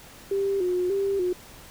sine tone with vibrato, 377 Hz, F#4, 32 cents sharp, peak -22 dBFS, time 0.31-1.33 s, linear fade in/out 5 ms, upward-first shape square, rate 1.7 Hz, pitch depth 78 cents each way, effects pink hiss -47 dBFS RMS until 1.7 s

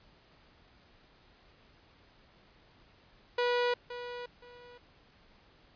sawtooth tone with echo, 487.1 Hz, B4, 24 cents flat, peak -23 dBFS, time 3.38-3.74 s, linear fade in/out 5 ms, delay 520 ms, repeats 2, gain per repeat -12 dB, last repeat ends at 4.78 s, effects pink hiss -62 dBFS RMS until 5.75 s + resampled to 11025 Hz

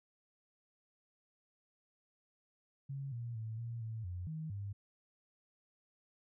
sine tone with pitch steps, 137.5 / 118.2 / 110.9 / 116.7 / 111.7 / 89.5 / 157.8 / 100.4 Hz, C#3 / A#2 / A2 / A#2 / A2 / F2 / D#3 / G2, -14 / +24 / +14 / +2 / +27 / +43 / +25 / +42 cents, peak -39 dBFS, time 2.89-4.73 s, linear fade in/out 10 ms, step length 230 ms, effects none

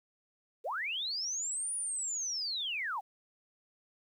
sine linear two-way sweep, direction up then down, 389.8 to 9740 to 705 Hz, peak -33 dBFS, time 0.64-3.01 s, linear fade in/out 20 ms, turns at 1.75 s, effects 11-bit

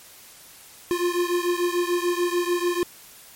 square beating tone pair, 349.2 / 356 Hz, F4 / F4, 0 / +33 cents, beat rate 6.8 Hz, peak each -24 / -26 dBFS, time 0.91-2.83 s, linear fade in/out 0 ms, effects white hiss -47 dBFS RMS until 3.35 s + MP3 64 kbps

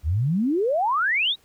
sine exponential sweep, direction up, 69.3 to 3951 Hz, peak -19 dBFS, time 0.03-1.36 s, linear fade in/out 50 ms, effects pink hiss -60 dBFS RMS until 1.44 s

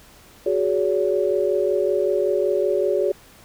sine chord, F# suspended second, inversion none, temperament equal with one note detuned, 370 / 415.3 / 568.3 Hz, F#4 / G#4 / C#5, 0 / 0 / +43 cents, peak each -22 dBFS, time 0.46-3.12 s, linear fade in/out 5 ms, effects pink hiss -49 dBFS RMS until 3.44 s

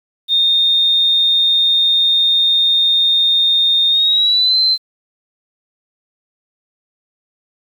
sine tone with pitch glide, 3663 to 4088 Hz, A#7 to C8, -31 to -41 cents, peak -10 dBFS, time 0.28-4.78 s, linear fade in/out 50 ms, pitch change +190 cents, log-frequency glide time 3.89-4.57 s, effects 7-bit

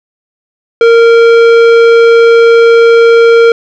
sine tone with tanh clipping, 462.8 Hz, A#4, 13 cents flat, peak -3 dBFS, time 0.81-3.52 s, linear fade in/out 2 ms, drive 14 dB, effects none

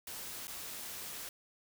white noise with dropouts, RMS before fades -44 dBFS, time 0.07-1.29 s, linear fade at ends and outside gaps 2 ms, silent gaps 0.471-0.479 s, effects none

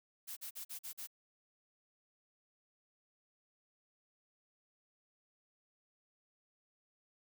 blue noise bursts, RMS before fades -45 dBFS, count 6, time 0.27-1.073 s, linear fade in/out 20 ms, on 98 ms, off 43 ms, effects none

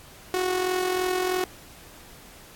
sawtooth tone with amplitude modulation, 367.6 Hz, F#4, 11 cents flat, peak -17 dBFS, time 0.34-1.44 s, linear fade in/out 0 ms, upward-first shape sine, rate 43.1 Hz, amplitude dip 55%, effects pink hiss -48 dBFS RMS until 2.55 s + AAC 64 kbps

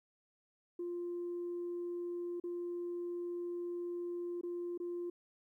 sine tone with dropouts, 349.2 Hz, F4, in tune, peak -36 dBFS, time 0.79-5.1 s, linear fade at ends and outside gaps 5 ms, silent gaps 2.4-2.438 / 4.412-4.433 / 4.777-4.8 s, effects tanh soft clip ceiling -34 dBFS + 13-bit

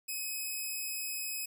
5% pulse tone, 2543 Hz, D#7, 37 cents sharp, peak -26 dBFS, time 0.08-1.46 s, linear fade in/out 10 ms, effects none

